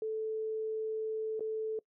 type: tone with dropouts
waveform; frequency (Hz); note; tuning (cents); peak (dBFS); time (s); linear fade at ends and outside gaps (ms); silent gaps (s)
sine; 438.1; A4; -7; -32; 0.02-1.79; 2; 1.395-1.406
effects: noise-tail reverb RT60 0.1 s tail -23 dB re dry